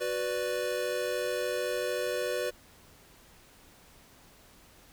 square chord, B minor, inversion second, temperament equal, 370 / 493.9 / 587.3 Hz, F#4 / B4 / D5, 0 / 0 / 0 cents, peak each -37 / -33 / -35 dBFS, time 0-2.51 s, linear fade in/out 20 ms, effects pink hiss -57 dBFS RMS until 4.92 s

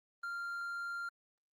triangle tone, 1391 Hz, F6, 7 cents flat, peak -36 dBFS, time 0.23-1.09 s, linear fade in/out 5 ms, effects Opus 24 kbps

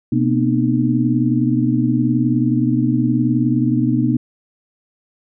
sine tone cluster, 126.3 / 233.8 / 252.9 / 304.6 Hz, B2 / A#3 / B3 / D#4, +39 / +5 / +41 / -37 cents, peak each -19 dBFS, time 0.12-4.17 s, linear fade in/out 5 ms, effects none

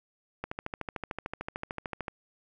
click train, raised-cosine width 0.5 ms, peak -19 dBFS, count 23, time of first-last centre 0.44-2.082 s, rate 13.4 Hz, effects none

